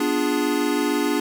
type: chord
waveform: square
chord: B diminished seventh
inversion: none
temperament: equal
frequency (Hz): 246.9 / 293.7 / 349.2 / 415.3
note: B3 / D4 / F4 / Ab4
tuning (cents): 0 / 0 / 0 / 0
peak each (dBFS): -28 / -23 / -28 / -27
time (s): 0-1.2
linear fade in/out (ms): 5
effects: none